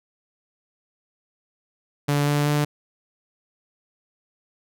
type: tone with pitch steps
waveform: sawtooth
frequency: 144.6 / 146.03 / 147.47 Hz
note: D3 / D3 / D3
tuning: -27 / -9 / +8 cents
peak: -15 dBFS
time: 2.08-2.65 s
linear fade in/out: 10 ms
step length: 190 ms
effects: none